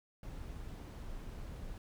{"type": "noise", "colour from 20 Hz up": "brown", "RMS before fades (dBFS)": -45, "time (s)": [0.23, 1.78], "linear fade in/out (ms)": 2, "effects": []}